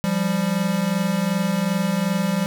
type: tone pair together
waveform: square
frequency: 173.36 / 196 Hz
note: F3 / G3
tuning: -12 / 0 cents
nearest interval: major second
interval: 212 cents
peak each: -24 / -22 dBFS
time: 0.04-2.46 s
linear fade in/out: 0 ms
effects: none